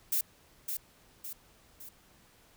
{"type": "noise with echo", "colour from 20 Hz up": "violet", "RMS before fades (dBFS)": -29, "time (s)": [0.12, 0.21], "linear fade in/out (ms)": 5, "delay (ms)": 560, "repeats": 3, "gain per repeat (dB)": -6, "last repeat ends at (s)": 1.89, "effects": ["pink hiss -62 dBFS RMS until 2.56 s"]}